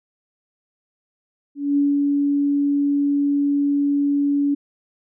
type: tone with ADSR envelope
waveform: sine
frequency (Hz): 284.8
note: C#4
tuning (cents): +47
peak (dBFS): -14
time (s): 1.55-4.55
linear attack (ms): 220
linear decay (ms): 200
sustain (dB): -2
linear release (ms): 12
effects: none